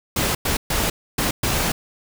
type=noise bursts at uneven times; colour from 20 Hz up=pink; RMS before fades=-21 dBFS; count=5; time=0.16-0.35 / 0.45-0.57 / 0.7-0.9 / 1.18-1.31 / 1.43-1.72 s; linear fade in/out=5 ms; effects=none